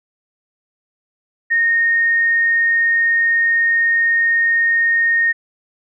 sine tone, 1848 Hz, A#6, 16 cents flat, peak -12 dBFS, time 1.5-5.33 s, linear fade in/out 20 ms, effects none

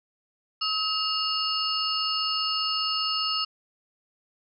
sine tone cluster, 1277 / 2835 / 4415 / 5170 Hz, D#6 / F7 / C#8 / E8, +45 / +25 / -8 / -34 cents, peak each -30 dBFS, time 0.61-3.45 s, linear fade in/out 10 ms, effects none

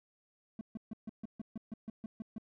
triangle tone bursts, 220 Hz, A3, in tune, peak -36 dBFS, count 12, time 0.59-2.382 s, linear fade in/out 2 ms, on 21 ms, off 140 ms, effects none

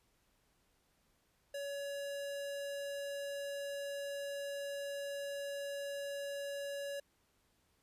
square tone, 564 Hz, C#5, 30 cents sharp, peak -40 dBFS, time 1.54-7 s, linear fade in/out 5 ms, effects pink hiss -75 dBFS RMS until 7.82 s + resampled to 32000 Hz

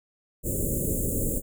pink band-stop noise, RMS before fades -27 dBFS, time 0.43-1.42 s, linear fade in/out 50 ms, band 580 to 7000 Hz, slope 96 dB/octave, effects none

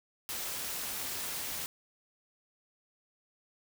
white noise with amplitude modulation, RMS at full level -35 dBFS, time 0.29-1.66 s, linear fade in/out 0 ms, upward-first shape sine, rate 283 Hz, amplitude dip 55%, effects none

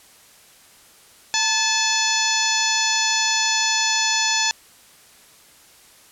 harmonic tone with a mistuned harmonic, 866 Hz, A5, 28 cents flat, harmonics 1 / 2 / 3 / 4 / 5 / 6 / 7 / 8, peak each -26 / -26 / -26 / -26 / -26 / -26 / -26 / -26 dBFS, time 1.34-4.51 s, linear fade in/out 0 ms, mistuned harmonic 1, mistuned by +61 cents, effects white hiss -50 dBFS RMS until 6.11 s + low-pass 12000 Hz 12 dB/octave

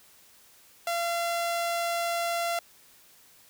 sawtooth tone, 684 Hz, F5, 36 cents flat, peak -23 dBFS, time 0.87-2.59 s, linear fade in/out 2 ms, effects white hiss -57 dBFS RMS until 3.49 s

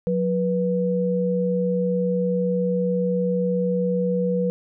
sine tone pair together, 181 / 488.4 Hz, F#3 / B4, -38 / -19 cents, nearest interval octave + perfect fourth, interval 1719 cents, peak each -22 dBFS, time 0.07-4.5 s, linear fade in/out 0 ms, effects none

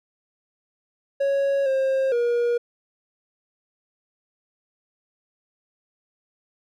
triangle tone with pitch steps, 554 / 533 / 476.8 Hz, C#5 / C5 / A#4, -1 / +32 / +39 cents, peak -17 dBFS, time 1.2-2.58 s, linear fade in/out 10 ms, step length 460 ms, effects none

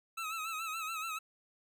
25% pulse tone with vibrato, 1299 Hz, E6, 26 cents flat, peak -33 dBFS, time 0.17-1.19 s, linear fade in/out 10 ms, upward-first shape sine, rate 7 Hz, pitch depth 66 cents each way, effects none

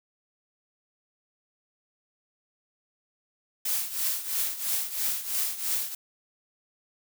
blue noise with tremolo, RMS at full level -26 dBFS, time 3.65-5.95 s, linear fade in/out 5 ms, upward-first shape triangle, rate 3 Hz, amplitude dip 80%, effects none

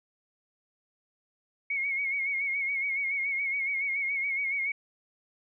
sine tone with vibrato, 2198 Hz, C#7, 15 cents flat, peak -27 dBFS, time 1.7-4.72 s, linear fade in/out 5 ms, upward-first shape sine, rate 7.1 Hz, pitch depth 58 cents each way, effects none

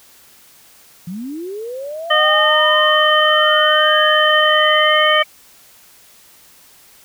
sine linear sweep, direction up, 164.81 to 2282 Hz, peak -24 dBFS, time 1.07-5.24 s, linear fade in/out 5 ms
harmonic tone, 613 Hz, D#5, 26 cents flat, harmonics 1 / 2 / 3 / 5, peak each -16 / -16 / -16 / -16 dBFS, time 2.1-5.23 s, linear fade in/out 10 ms
effects white hiss -47 dBFS RMS until 7.04 s

